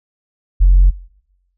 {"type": "tone", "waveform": "sine", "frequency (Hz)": 44.99, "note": "F#1", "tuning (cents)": -48, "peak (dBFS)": -4, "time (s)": [0.6, 0.91], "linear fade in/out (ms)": 20, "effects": ["noise-tail reverb RT60 0.9 s tail -23 dB re dry", "tanh soft clip ceiling -2 dBFS"]}